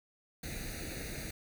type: noise with comb filter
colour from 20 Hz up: pink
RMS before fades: -41 dBFS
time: 0.43-1.31 s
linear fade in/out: 5 ms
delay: 0.47 ms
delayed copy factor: +0.9
effects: none